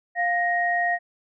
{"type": "tone pair together", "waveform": "sine", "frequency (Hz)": [701.6, 1873], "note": ["F5", "A#6"], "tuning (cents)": [8, 8], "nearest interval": "octave + perfect fourth", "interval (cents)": 1700, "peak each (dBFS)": -23, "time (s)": [0.15, 0.99], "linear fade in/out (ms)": 50, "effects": []}